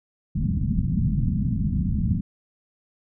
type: low-pass noise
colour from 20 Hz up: white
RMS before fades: -23 dBFS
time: 0.35-2.21 s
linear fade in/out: 10 ms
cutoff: 220 Hz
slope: 48 dB/octave
effects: none